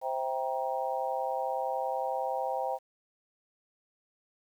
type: chord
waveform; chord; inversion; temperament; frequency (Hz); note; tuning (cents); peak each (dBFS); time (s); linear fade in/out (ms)
sine; C dominant seventh; none; just; 523.3 / 654.1 / 784.9 / 941.9; C5 / E5 / G5 / Bb5; 0 / -14 / +2 / +18; -34 / -37 / -33 / -37; 0.01-2.79; 50
effects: 10-bit